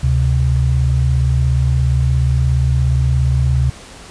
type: tone pair together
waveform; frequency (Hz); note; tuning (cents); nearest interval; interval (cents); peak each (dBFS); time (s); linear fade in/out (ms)
sine; 71.7 / 128.79; D2 / C3; -41 / -27; minor seventh; 1014; -14; 0.03-3.7; 5
effects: pink hiss -37 dBFS RMS until 4.1 s + resampled to 22050 Hz